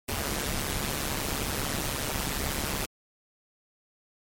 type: noise with amplitude modulation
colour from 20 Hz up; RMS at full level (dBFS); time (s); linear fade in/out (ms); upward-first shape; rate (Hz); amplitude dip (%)
pink; -27; 0.08-2.86; 10; sine; 142; 80
effects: MP3 64 kbps